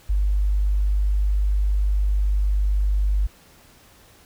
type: tone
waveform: sine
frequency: 49.98 Hz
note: G1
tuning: 34 cents sharp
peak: -17 dBFS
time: 0.09-3.27 s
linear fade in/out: 10 ms
effects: pink hiss -52 dBFS RMS until 4.25 s

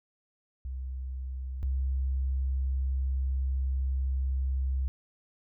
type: tone pair in turn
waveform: sine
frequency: 64.9 / 66.03 Hz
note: C2 / C2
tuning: -13 / +16 cents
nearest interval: unison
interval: 29 cents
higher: second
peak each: -33 / -26 dBFS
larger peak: second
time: 0.65-1.63 / 1.63-4.88 s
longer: second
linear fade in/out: 0 ms
effects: none

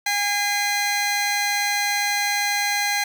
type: tone pair together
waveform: 20% pulse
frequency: 814.7 / 2053 Hz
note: G#5 / C7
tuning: -33 / -33 cents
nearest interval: octave + major third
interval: 1600 cents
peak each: -18 dBFS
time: 0.06-3.04 s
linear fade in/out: 5 ms
effects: 9-bit

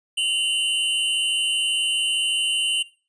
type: tone pair together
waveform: square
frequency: 2794 / 3027 Hz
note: F7 / F#7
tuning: 0 / +39 cents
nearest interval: minor second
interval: 139 cents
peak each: -24 / -23 dBFS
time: 0.17-2.83 s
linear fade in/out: 10 ms
effects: noise-tail reverb RT60 0.4 s tail -20 dB re dry + resampled to 22050 Hz

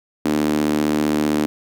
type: tone with high-pass filter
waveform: sawtooth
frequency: 75.4 Hz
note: D2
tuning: 46 cents sharp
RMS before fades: -19 dBFS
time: 0.25-1.46 s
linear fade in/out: 0 ms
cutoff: 270 Hz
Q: 4.1
effects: none

